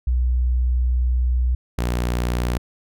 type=tone pair in turn; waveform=sine / sawtooth; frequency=61.8 / 60.25 Hz; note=B1 / B1; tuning=+2 / -42 cents; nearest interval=unison; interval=44 cents; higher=first; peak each=-16 dBFS; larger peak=neither; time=0.07-1.55 / 1.78-2.58 s; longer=first; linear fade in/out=5 ms; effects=none